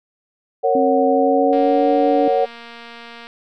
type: chord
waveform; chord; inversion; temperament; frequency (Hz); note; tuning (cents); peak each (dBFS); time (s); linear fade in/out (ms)
sine; F# major; first; just; 462.5 / 555 / 740; A#4 / C#5 / F#5; -14 / +2 / 0; -18; 0.63-2.46; 20
type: tone with pitch glide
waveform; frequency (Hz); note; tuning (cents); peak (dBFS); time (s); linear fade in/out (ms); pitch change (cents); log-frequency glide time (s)
sine; 266.6 to 287.4; C4 to D4; +33 to -37; -18; 0.75-2.28; 2; +130; 1.06-1.89
type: click train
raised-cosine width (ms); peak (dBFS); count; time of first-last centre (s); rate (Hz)
0.3; -22; 408; 1.53-3.269; 234
effects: none